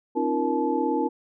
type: tone cluster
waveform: sine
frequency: 266.3 / 305.7 / 342 / 469 / 865 Hz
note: C4 / D#4 / F4 / A#4 / A5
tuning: +31 / -30 / -36 / +11 / -30 cents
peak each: -28 dBFS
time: 0.15-1.09 s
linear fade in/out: 20 ms
effects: none